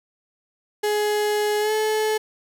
35% pulse tone with pitch glide, 419.4 to 431.9 Hz, G#4 to A4, +17 to -32 cents, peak -18 dBFS, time 0.83-2.18 s, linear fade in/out 10 ms, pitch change +51 cents, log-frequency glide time 1.6-1.72 s, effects none

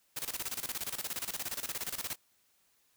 white noise with tremolo, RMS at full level -36 dBFS, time 0.16-2.16 s, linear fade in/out 10 ms, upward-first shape square, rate 17 Hz, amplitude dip 80%, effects white hiss -71 dBFS RMS until 2.96 s

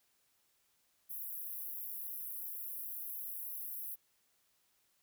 pink high-pass noise, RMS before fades -43 dBFS, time 1.09-3.96 s, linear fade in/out 20 ms, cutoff 11000 Hz, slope 96 dB/octave, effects white hiss -75 dBFS RMS until 5.02 s

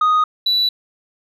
sine tone pair in turn, 1244.5 / 3951 Hz, D#6 / B7, 0 / 0 cents, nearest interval octave + minor sixth, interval 2000 cents, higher second, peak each -9 / -12 dBFS, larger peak first, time 0.01-0.24 / 0.46-0.69 s, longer neither, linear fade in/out 5 ms, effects tanh soft clip ceiling -11 dBFS

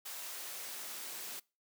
white noise with high-pass filter sweep, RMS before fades -44 dBFS, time 0.05-1.4 s, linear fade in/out 10 ms, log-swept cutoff 530 to 220 Hz, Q 0.72, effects noise-tail reverb RT60 0.3 s tail -24 dB re dry

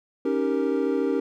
triangle chord, Eb dominant seventh, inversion third, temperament equal, 277.2 / 311.1 / 392 / 466.2 Hz, Db4 / Eb4 / G4 / Bb4, 0 / 0 / 0 / 0 cents, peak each -24 / -27 / -25 / -25 dBFS, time 0.25-1.2 s, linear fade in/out 5 ms, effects none

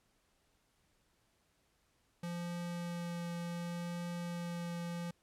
square tone with vibrato, 172.6 Hz, F3, 20 cents flat, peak -39 dBFS, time 2.23-5.11 s, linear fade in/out 5 ms, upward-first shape triangle, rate 0.68 Hz, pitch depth 10 cents each way, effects pink hiss -75 dBFS RMS until 5.22 s + low-pass 12000 Hz 12 dB/octave

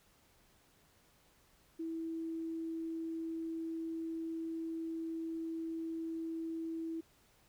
sine tone, 326.7 Hz, E4, 15 cents flat, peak -37 dBFS, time 1.79-7.01 s, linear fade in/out 10 ms, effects pink hiss -68 dBFS RMS until 7.48 s

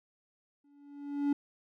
triangle tone with exponential growth, 285.7 Hz, D4, 48 cents flat, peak -22 dBFS, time 0.64-1.33 s, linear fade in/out 5 ms, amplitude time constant 150 ms, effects none

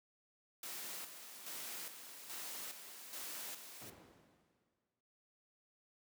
white noise with tremolo, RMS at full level -46 dBFS, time 0.63-3.9 s, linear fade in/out 2 ms, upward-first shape square, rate 1.2 Hz, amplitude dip 55%
brown noise with exponential decay, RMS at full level -44 dBFS, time 3.81-5.01 s, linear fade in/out 5 ms, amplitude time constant 260 ms
effects noise-tail reverb RT60 0.5 s tail -17 dB re dry + high-pass 200 Hz 12 dB/octave

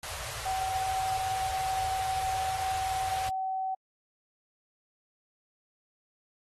pink band-stop noise, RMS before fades -38 dBFS, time 0.03-3.29 s, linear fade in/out 2 ms, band 110 to 540 Hz, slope 24 dB/octave
sine tone, 760 Hz, F#5, 46 cents sharp, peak -29 dBFS, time 0.45-3.75 s, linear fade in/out 10 ms
effects high-pass 60 Hz 12 dB/octave + AAC 32 kbps

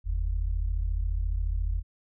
sine tone pair together, 43.77 / 78.1 Hz, F1 / D#2, +5 / +7 cents, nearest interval minor seventh, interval 1002 cents, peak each -26 / -31 dBFS, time 0.04-1.83 s, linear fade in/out 50 ms, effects none

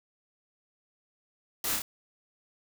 white noise with echo, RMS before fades -32 dBFS, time 1.64-1.76 s, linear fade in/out 2 ms, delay 30 ms, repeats 2, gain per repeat -2 dB, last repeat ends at 1.82 s, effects none

